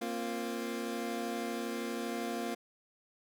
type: chord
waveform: 25% pulse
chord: Bb suspended second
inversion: none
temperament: equal with one note detuned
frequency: 233.1 / 265.7 / 349.2 Hz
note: Bb3 / C4 / F4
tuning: 0 / +27 / 0 cents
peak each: -34 / -38 / -36 dBFS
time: 0.01-2.55 s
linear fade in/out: 10 ms
effects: none